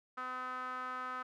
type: tone with band-pass filter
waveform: sawtooth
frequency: 254.2 Hz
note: C4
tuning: 50 cents flat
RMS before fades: -41 dBFS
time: 0.17-1.23 s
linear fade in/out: 10 ms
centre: 1300 Hz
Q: 5.4
effects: none